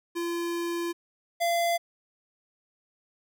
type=tone pair in turn; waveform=square; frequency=342 / 684 Hz; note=F4 / F5; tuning=-36 / -36 cents; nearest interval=octave; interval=1200 cents; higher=second; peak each=-29 / -24 dBFS; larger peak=second; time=0.15-0.93 / 1.4-1.78 s; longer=first; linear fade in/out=20 ms; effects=none